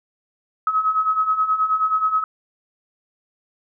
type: beating tone pair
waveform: sine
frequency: 1273 / 1282.4 Hz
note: D#6 / E6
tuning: +39 / -48 cents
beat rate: 9.4 Hz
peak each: -23 / -18 dBFS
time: 0.67-2.24 s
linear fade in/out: 2 ms
effects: none